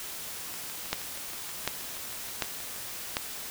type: two click trains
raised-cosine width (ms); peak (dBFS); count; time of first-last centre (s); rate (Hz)
0.2; -24 / -9; 15 / 4; 0.54-2.762 / 0.93-3.169; 6.3 / 1.34
effects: white hiss -39 dBFS RMS until 3.5 s